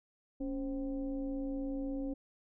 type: tone with frequency modulation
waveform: sine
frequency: 277.2 Hz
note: C#4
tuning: in tune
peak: -34 dBFS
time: 0.4-2.14 s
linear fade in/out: 10 ms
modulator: 249 Hz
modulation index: 0.73
effects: none